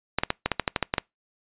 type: clicks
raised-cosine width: 0.3 ms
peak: -6 dBFS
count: 11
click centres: 0.186 / 0.235 / 0.304 / 0.46 / 0.517 / 0.597 / 0.678 / 0.762 / 0.827 / 0.939 / 0.982 s
effects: noise-tail reverb RT60 0.2 s tail -26 dB re dry + resampled to 8000 Hz